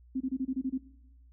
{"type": "tone bursts", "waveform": "sine", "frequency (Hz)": 261.6, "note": "C4", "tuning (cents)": 0, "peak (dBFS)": -28, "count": 8, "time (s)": [0.15, 0.78], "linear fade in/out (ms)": 10, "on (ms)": 56, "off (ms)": 26, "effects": ["noise-tail reverb RT60 0.9 s tail -18 dB re dry", "added 60 Hz sine -54 dBFS peak until 1.32 s"]}